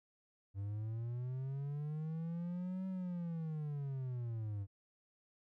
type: linear two-way sweep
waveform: triangle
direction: up then down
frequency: 97 to 190 to 97 Hz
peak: -36 dBFS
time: 0.54-4.67 s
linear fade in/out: 50 ms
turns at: 2.87 s
effects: none